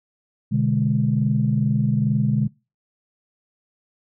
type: chord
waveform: sine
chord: G# diminished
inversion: first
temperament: equal with one note detuned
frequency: 124.4 / 146.83 / 207.7 Hz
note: B2 / D3 / G#3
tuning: +13 / 0 / 0 cents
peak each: -21 dBFS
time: 0.51-2.48 s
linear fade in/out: 20 ms
effects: noise-tail reverb RT60 0.3 s tail -24 dB re dry + tanh soft clip ceiling -7 dBFS